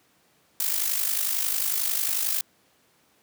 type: noise with amplitude modulation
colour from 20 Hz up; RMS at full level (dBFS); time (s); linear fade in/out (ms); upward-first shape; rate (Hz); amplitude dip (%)
blue; -23; 0.6-2.41; 2; sine; 51.1; 65
effects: pink hiss -63 dBFS RMS until 3.22 s + high-pass 150 Hz 12 dB/octave